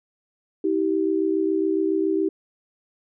sine tone pair together, 320.5 / 387.7 Hz, E4 / G4, -49 / -19 cents, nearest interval minor third, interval 330 cents, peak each -22 dBFS, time 0.64-2.29 s, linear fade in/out 5 ms, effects none

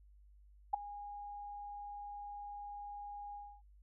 sine tone with ADSR envelope, 819 Hz, G#5, 24 cents flat, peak -25 dBFS, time 0.73-3.62 s, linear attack 11 ms, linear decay 7 ms, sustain -19 dB, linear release 280 ms, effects added 50 Hz sine -59 dBFS peak until 3.82 s

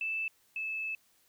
sine tone pair in turn, 2637 / 2614 Hz, E7 / E7, 0 / -15 cents, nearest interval unison, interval 15 cents, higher first, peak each -31 / -33 dBFS, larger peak first, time 0.01-0.28 / 0.56-0.95 s, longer second, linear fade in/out 2 ms, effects white hiss -68 dBFS RMS until 1.28 s

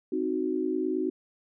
sine chord, C diminished, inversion none, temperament equal, 261.6 / 311.1 / 370 Hz, C4 / Eb4 / Gb4, 0 / 0 / 0 cents, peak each -32 / -30 / -29 dBFS, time 0.12-1.1 s, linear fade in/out 5 ms, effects none

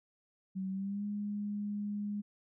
sine tone with pitch glide, 190 to 206 Hz, F#3 to G#3, +46 to -14 cents, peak -34 dBFS, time 0.55-2.22 s, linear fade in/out 20 ms, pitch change +140 cents, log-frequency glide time 0.7-1.05 s, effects none

